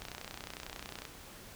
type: click train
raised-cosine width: 0.2 ms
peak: -24 dBFS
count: 33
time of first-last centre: 0.02-1.052 s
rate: 31 Hz
effects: pink hiss -51 dBFS RMS until 1.55 s